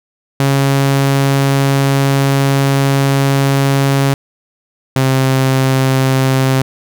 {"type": "tone pair in turn", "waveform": "sawtooth", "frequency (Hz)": [137.6, 132.65], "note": ["C#3", "C3"], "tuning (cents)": [-12, 24], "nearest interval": "minor second", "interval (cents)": 64, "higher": "first", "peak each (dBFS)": -6, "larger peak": "neither", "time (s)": [[0.4, 4.14], [4.96, 6.62]], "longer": "first", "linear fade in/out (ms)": 2, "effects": []}